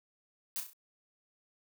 blue noise with echo, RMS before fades -36 dBFS, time 0.56-0.6 s, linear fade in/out 0 ms, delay 33 ms, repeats 4, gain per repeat -6 dB, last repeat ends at 0.732 s, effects none

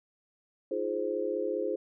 sine chord, F minor seventh, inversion third, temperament just, 314.3 / 349.2 / 419.1 / 523.8 Hz, Eb4 / F4 / Ab4 / C5, +18 / 0 / +16 / +2 cents, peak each -38 / -35 / -33 / -33 dBFS, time 0.71-1.76 s, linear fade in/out 5 ms, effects none

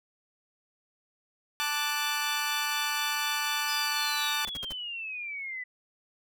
15% pulse chord, D major, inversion second, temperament equal, 880 / 1174.7 / 1480 Hz, A5 / D6 / F#6, 0 / 0 / 0 cents, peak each -26 dBFS, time 1.6-4.45 s, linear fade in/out 0 ms
sine exponential sweep, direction down, 5040 to 1975.5 Hz, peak -34 dBFS, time 3.68-5.64 s, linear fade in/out 10 ms
pink noise bursts, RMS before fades -40 dBFS, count 4, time 4.47-4.726 s, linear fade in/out 5 ms, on 25 ms, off 52 ms
effects none

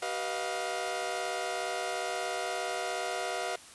sawtooth tone cluster, 383.1 / 489.2 / 627 / 704 Hz, G4 / B4 / D#5 / F5, -40 / -16 / +13 / +14 cents, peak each -36 / -35 / -35 / -31 dBFS, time 0.02-3.56 s, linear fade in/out 5 ms, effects white hiss -51 dBFS RMS until 3.74 s + resampled to 24000 Hz

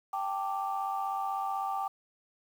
sine chord, G suspended second, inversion none, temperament equal, 784 / 880 / 1174.7 Hz, G5 / A5 / D6, 0 / 0 / 0 cents, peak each -32 / -37 / -35 dBFS, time 0.13-1.88 s, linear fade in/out 5 ms, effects tanh soft clip ceiling -22 dBFS + 9-bit

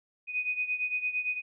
sine beating tone pair, 2489 / 2497.8 Hz, D#7 / D#7, 0 / +6 cents, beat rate 8.8 Hz, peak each -30 / -34 dBFS, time 0.27-1.42 s, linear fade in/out 50 ms, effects none

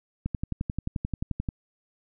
click train, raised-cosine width 5 ms, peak -16 dBFS, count 15, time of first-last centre 0.26-1.488 s, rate 11.4 Hz, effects none

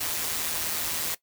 white noise with amplitude modulation, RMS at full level -27 dBFS, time 0-1.15 s, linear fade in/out 10 ms, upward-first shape sine, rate 161 Hz, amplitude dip 55%, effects noise-tail reverb RT60 0.1 s tail -18 dB re dry

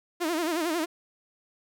sawtooth tone with vibrato, 329.6 Hz, E4, in tune, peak -22 dBFS, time 0.2-0.86 s, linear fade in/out 20 ms, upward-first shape sine, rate 11 Hz, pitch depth 130 cents each way, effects none

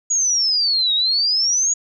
sine exponential two-way sweep, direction down then up, 6810 to 3737 to 6810 Hz, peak -15 dBFS, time 0.1-1.74 s, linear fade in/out 10 ms, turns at 0.94 s, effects none

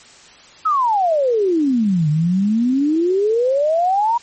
sine exponential two-way sweep, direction down then up, 1318.5 to 146.83 to 966 Hz, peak -13 dBFS, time 0.65-4.18 s, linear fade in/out 10 ms, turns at 2.09 s, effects white hiss -44 dBFS RMS until 4.22 s + MP3 32 kbps

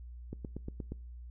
click train, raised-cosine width 3 ms, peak -26 dBFS, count 6, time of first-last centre 0.33-0.92 s, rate 8.47 Hz, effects noise-tail reverb RT60 0.4 s tail -23 dB re dry + added 60 Hz sine -44 dBFS peak until 1.3 s

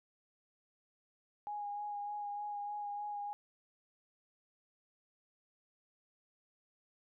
sine tone with vibrato, 824 Hz, G#5, 14 cents flat, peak -38 dBFS, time 1.47-3.33 s, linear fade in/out 0 ms, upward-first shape sine, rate 3.3 Hz, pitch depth 17 cents each way, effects none

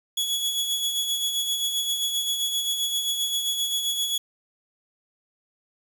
sawtooth tone with tremolo, 3371 Hz, G#7, 25 cents sharp, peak -19 dBFS, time 0.17-4.18 s, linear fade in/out 5 ms, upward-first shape sine, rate 7.6 Hz, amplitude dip 45%, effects 8-bit

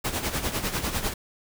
pink noise with tremolo, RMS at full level -26 dBFS, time 0.04-1.14 s, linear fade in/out 10 ms, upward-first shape sine, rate 10 Hz, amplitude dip 65%, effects none

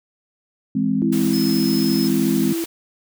sine chord, E augmented, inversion none, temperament equal, 164.81 / 207.7 / 261.6 Hz, E3 / G#3 / B#3, 0 / 0 / 0 cents, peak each -25 / -20 / -20 dBFS, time 0.75-2.53 s, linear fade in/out 5 ms
sine tone with pitch glide, 329.6 to 332.7 Hz, E4 to E4, 0 to +16 cents, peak -21 dBFS, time 1.02-2.64 s, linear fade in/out 0 ms, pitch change +16 cents, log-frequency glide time 1.33-2.08 s
white high-pass noise, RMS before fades -32 dBFS, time 1.12-2.66 s, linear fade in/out 10 ms, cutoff 280 Hz, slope 48 dB/octave
square tone, 5160 Hz, E8, 38 cents flat, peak -28 dBFS, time 1.33-2.08 s, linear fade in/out 5 ms
effects none

